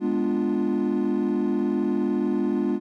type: chord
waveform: triangle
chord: G# diminished seventh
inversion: none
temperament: equal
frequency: 207.7 / 246.9 / 293.7 / 349.2 Hz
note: G#3 / B3 / D4 / F4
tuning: 0 / 0 / 0 / 0 cents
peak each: -24 dBFS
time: 0-2.8 s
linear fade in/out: 50 ms
effects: tanh soft clip ceiling -14 dBFS